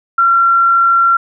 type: tone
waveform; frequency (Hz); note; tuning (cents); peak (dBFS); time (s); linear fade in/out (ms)
sine; 1367; F6; -37; -7; 0.18-1.17; 5
effects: none